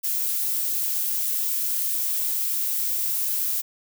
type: noise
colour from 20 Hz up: violet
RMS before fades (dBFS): -25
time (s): 0.03-3.62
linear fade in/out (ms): 20
effects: none